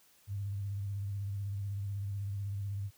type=tone with vibrato; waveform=sine; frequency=99.9 Hz; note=G2; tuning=33 cents sharp; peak=-34 dBFS; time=0.27-2.91 s; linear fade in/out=50 ms; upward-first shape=square; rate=16 Hz; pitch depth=33 cents each way; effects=white hiss -65 dBFS RMS until 2.97 s